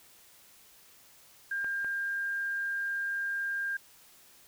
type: tone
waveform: sine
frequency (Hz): 1601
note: G6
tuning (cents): +36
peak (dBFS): -30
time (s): 1.51-3.77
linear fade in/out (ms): 5
type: clicks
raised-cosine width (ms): 0.5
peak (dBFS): -29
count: 2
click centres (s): 1.645 / 1.846
effects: white hiss -58 dBFS RMS until 4.47 s